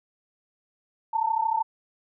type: tone pair together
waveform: sine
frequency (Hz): 880 / 913.2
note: A5 / A#5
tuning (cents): 0 / -36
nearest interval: minor second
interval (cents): 64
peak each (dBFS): -25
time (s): 1.13-1.63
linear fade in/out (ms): 10
effects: none